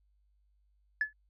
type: tone with exponential decay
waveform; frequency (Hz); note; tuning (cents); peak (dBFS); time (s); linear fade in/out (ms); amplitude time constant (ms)
sine; 1719; A6; -41; -22; 1.01-1.13; 2; 24
effects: tanh soft clip ceiling -21 dBFS + added 50 Hz sine -67 dBFS peak until 1.29 s